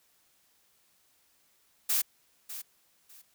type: noise with echo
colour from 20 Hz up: blue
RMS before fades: -27 dBFS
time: 1.89-2.02 s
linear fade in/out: 10 ms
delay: 600 ms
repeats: 2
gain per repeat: -13 dB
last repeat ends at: 3.22 s
effects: white hiss -68 dBFS RMS until 3.34 s